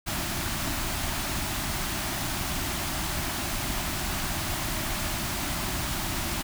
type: band-stop noise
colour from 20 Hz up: pink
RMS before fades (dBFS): -30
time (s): 0.06-6.43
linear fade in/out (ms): 20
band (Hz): 380 to 580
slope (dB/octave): 96
effects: none